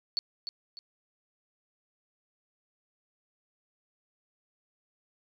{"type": "tone with echo", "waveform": "sine", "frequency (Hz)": 4452, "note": "C#8", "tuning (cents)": 7, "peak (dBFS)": -26, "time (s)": [0.17, 0.19], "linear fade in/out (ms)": 0, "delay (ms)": 300, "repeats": 2, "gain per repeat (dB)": -8, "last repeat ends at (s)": 0.79, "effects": []}